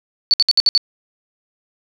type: tone bursts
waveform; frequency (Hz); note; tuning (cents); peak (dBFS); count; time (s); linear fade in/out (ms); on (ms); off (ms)
sine; 4480; C#8; +18; -9; 6; 0.31-0.777; 0; 27; 61
effects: none